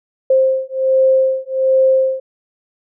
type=beating tone pair; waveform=sine; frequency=526 / 527.3 Hz; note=C5 / C5; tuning=+9 / +13 cents; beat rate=1.3 Hz; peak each=-14 dBFS; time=0.3-2.2 s; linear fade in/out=5 ms; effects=none